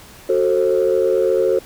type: chord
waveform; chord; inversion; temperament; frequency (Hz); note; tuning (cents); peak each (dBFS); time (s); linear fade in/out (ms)
sine; F# diminished; none; just; 370 / 444 / 532.8; F#4 / A4 / C5; 0 / +16 / +31; -17; 0.29-1.59; 5
effects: tanh soft clip ceiling -7 dBFS + pink hiss -42 dBFS RMS until 1.65 s